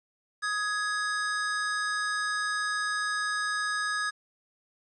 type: tone pair together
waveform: square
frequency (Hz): 1251.8 / 1671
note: D#6 / G#6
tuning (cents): +10 / +10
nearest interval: perfect fourth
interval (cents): 500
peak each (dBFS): -33 / -30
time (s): 0.42-4.11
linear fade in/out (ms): 20
effects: resampled to 22050 Hz + 10-bit